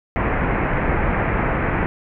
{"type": "low-pass noise", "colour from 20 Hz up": "pink", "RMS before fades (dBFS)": -20, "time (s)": [0.16, 1.86], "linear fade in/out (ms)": 0, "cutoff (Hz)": 2300, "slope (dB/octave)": 48, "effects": []}